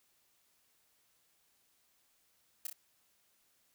blue noise with echo, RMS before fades -38 dBFS, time 2.65-2.67 s, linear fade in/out 5 ms, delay 30 ms, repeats 2, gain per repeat -4 dB, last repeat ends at 2.73 s, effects white hiss -73 dBFS RMS until 3.74 s

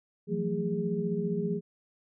sine tone cluster, 167.8 / 183 / 221.8 / 411.2 Hz, E3 / F#3 / A3 / G#4, +31 / -19 / +14 / -17 cents, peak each -33 / -33 / -35 / -32 dBFS, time 0.27-1.61 s, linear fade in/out 50 ms, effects none

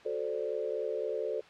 sine chord, D dominant seventh, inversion first, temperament equal, 370 / 440 / 523.3 / 587.3 Hz, F#4 / A4 / C5 / D5, 0 / 0 / 0 / 0 cents, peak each -40 / -34 / -37 / -38 dBFS, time 0.05-1.41 s, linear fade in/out 10 ms, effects white hiss -55 dBFS RMS until 1.49 s + low-pass 3000 Hz 12 dB/octave

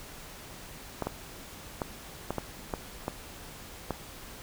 clicks, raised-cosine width 1 ms, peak -16 dBFS, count 8, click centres 1.023 / 1.07 / 1.818 / 2.306 / 2.383 / 2.738 / 3.081 / 3.907 s, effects pink hiss -46 dBFS RMS until 4.42 s

